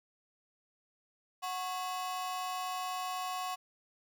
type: ring-modulated tone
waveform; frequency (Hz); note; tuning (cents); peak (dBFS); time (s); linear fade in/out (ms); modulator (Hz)
45% pulse; 918; A#5; -27; -32; 1.42-3.56; 20; 180
effects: none